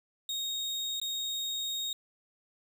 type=tone with dropouts; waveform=35% pulse; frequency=3729 Hz; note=A#7; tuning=in tune; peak=-30 dBFS; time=0.29-1.93 s; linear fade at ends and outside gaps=2 ms; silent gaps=1-1.015 s; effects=none